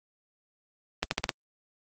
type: accelerating click train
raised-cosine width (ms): 0.2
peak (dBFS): -8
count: 5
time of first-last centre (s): 1.03-1.292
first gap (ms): 81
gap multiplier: 0.86
effects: high-pass 80 Hz 12 dB/octave + Opus 32 kbps